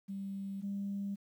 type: tone pair in turn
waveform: sine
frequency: 196 / 199.43 Hz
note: G3 / G3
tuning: 0 / +30 cents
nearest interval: unison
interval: 30 cents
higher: second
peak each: -37 / -34 dBFS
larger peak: second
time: 0.08-0.62 / 0.62-1.16 s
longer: neither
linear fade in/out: 20 ms
effects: tanh soft clip ceiling -30 dBFS + 11-bit